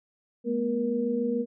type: tone cluster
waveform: sine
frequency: 215.5 / 242.5 / 473.9 Hz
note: A3 / B3 / A#4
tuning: -36 / -31 / +28 cents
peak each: -32 / -28 / -28 dBFS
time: 0.44-1.46 s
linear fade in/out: 50 ms
effects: none